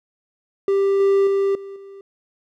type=tone with level steps; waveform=triangle; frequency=393.9 Hz; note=G4; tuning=8 cents sharp; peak=-13 / -11 / -14 / -30 / -35 dBFS; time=0.68-2.01 s; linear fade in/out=2 ms; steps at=1 / 1.27 / 1.55 / 1.76 s; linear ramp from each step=2 ms; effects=none